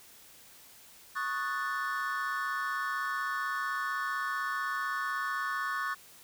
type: chord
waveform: triangle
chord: D# half-diminished seventh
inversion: third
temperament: equal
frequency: 1108.7 / 1244.5 / 1480 / 1760 Hz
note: C#6 / D#6 / F#6 / A6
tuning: 0 / 0 / 0 / 0 cents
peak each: -33 / -37 / -35 / -35 dBFS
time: 1.15-5.95 s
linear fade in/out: 20 ms
effects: white hiss -55 dBFS RMS until 6.23 s